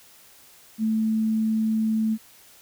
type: tone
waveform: sine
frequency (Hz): 220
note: A3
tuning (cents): 0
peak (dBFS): -20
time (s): 0.78-2.18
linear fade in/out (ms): 50
effects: white hiss -52 dBFS RMS until 2.61 s